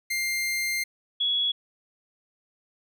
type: tone pair in turn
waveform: sawtooth / sine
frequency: 2100 / 3363 Hz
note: C7 / G#7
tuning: +6 / +21 cents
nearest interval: minor sixth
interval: 815 cents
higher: second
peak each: -22 dBFS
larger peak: neither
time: 0.1-0.84 / 1.2-1.52 s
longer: first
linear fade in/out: 10 ms
effects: none